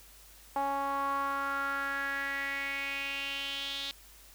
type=tone with band-pass filter sweep; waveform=sawtooth; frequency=277.2 Hz; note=C#4; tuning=in tune; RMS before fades=-34 dBFS; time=0.56-3.91 s; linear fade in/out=0 ms; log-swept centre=870 to 3700 Hz; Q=5.1; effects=added 50 Hz sine -58 dBFS peak until 4.34 s + white hiss -56 dBFS RMS until 4.34 s